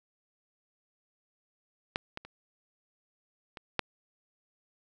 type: clicks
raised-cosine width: 0.3 ms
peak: -13 / -21 / -30 / -26 / -10 dBFS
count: 5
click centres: 1.959 / 2.174 / 2.25 / 3.572 / 3.793 s
effects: none